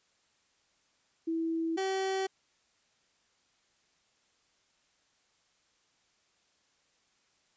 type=tone pair in turn; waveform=sine / 30% pulse; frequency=327.3 / 383.2 Hz; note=E4 / G4; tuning=-12 / -39 cents; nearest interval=minor third; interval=273 cents; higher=second; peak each=-29 / -27 dBFS; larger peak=second; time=1.27-1.77 / 1.77-2.27 s; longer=neither; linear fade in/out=10 ms; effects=white hiss -71 dBFS RMS until 7.56 s + resampled to 16000 Hz